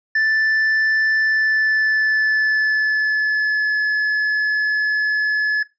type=tone with pitch glide; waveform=triangle; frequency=1760 to 1712.9 Hz; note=A6 to A6; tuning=0 to -47 cents; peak=-13 dBFS; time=0.15-5.63 s; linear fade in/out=5 ms; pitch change=-47 cents; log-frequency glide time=1.18-3.77 s; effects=noise-tail reverb RT60 0.2 s tail -19 dB re dry + resampled to 16000 Hz